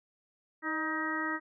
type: harmonic tone with a mistuned harmonic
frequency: 315.5 Hz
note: D#4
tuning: 24 cents sharp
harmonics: 1 / 2 / 3 / 4 / 5 / 6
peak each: -36 / -45 / -41 / -37 / -39 / -35 dBFS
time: 0.62-1.4 s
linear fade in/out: 50 ms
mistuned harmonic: 2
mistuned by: -48 cents
effects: none